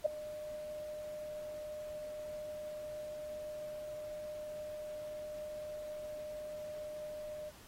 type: tone with ADSR envelope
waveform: sine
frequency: 606 Hz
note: D#5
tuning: 46 cents flat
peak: -23 dBFS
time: 0.04-7.51 s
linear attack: 19 ms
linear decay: 6 ms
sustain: -18 dB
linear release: 27 ms
effects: pink hiss -58 dBFS RMS until 7.67 s + AAC 48 kbps